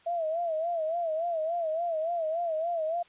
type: tone with vibrato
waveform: sine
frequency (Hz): 659.3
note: E5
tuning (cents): 0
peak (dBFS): -27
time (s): 0.06-3.03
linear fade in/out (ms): 10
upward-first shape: sine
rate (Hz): 3.5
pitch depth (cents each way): 100
effects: white hiss -60 dBFS RMS until 3.08 s + resampled to 8000 Hz